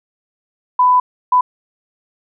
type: tone bursts at uneven times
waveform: sine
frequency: 998 Hz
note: B5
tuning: 18 cents sharp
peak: -8 dBFS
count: 2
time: 0.79-1 / 1.32-1.41 s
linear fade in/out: 5 ms
effects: none